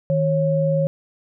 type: tone pair together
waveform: sine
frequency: 157.55 / 548 Hz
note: D#3 / C#5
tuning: +22 / -20 cents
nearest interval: octave + minor seventh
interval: 2158 cents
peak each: -19 dBFS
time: 0.1-0.87 s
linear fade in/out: 0 ms
effects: none